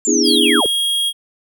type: linear sweep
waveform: sine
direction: down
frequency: 7390 to 339.7 Hz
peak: -16 dBFS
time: 0.05-0.66 s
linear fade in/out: 0 ms
type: chord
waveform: sine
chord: E dominant seventh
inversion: second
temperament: just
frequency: 247.2 / 296.7 / 329.6 / 412 Hz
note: B3 / D4 / E4 / G#4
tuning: +2 / +18 / 0 / -14 cents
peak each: -19 dBFS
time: 0.07-0.61 s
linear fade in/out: 10 ms
type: tone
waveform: square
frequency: 3273 Hz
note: G#7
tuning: 26 cents flat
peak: -16 dBFS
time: 0.23-1.13 s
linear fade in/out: 50 ms
effects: none